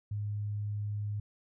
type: tone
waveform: sine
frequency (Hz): 103.83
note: G#2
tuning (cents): 0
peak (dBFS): -32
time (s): 0.11-1.2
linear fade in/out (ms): 5
effects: none